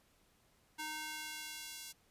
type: tone with high-pass filter sweep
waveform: square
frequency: 308.2 Hz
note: D#4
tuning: 16 cents flat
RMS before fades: -45 dBFS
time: 0.78-1.93 s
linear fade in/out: 20 ms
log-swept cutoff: 920 to 4400 Hz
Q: 0.71
effects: pink hiss -71 dBFS RMS until 2.1 s + resampled to 32000 Hz